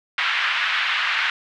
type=band-pass noise; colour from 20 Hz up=pink; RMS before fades=-22 dBFS; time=0.18-1.3 s; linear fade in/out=2 ms; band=1300 to 3200 Hz; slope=24 dB/octave; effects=none